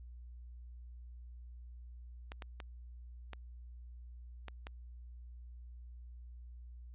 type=clicks; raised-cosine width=0.3 ms; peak=-29 dBFS; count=6; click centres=2.319 / 2.422 / 2.602 / 3.333 / 4.483 / 4.669 s; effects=added 60 Hz sine -48 dBFS peak until 6.94 s + resampled to 8000 Hz